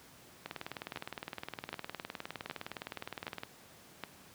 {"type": "two click trains", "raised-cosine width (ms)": 0.3, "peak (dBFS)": [-23, -22], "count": [59, 5], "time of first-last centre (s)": [[0.46, 3.434], [0.96, 4.037]], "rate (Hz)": [19.5, 1.3], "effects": ["pink hiss -57 dBFS RMS until 4.34 s", "high-pass 100 Hz 12 dB/octave"]}